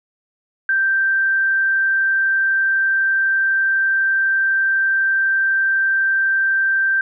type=tone; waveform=sine; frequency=1568 Hz; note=G6; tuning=in tune; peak=-14 dBFS; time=0.69-7.01 s; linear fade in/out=2 ms; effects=none